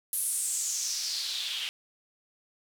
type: noise with band-pass filter sweep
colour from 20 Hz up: white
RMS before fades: -32 dBFS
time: 0.13-1.69 s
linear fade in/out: 0 ms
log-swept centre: 11000 to 2900 Hz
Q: 4.2
effects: none